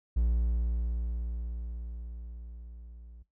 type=tone with level ramp; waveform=triangle; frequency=58.27 Hz; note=A#1; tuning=in tune; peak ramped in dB=-21 to -45 dBFS; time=0.16-3.23 s; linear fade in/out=10 ms; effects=noise-tail reverb RT60 0.2 s tail -20 dB re dry